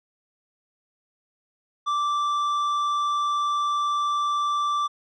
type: tone with tanh clipping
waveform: sine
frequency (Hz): 1171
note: D6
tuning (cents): -5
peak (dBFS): -23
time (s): 1.86-4.88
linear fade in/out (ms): 20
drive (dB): 8
effects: none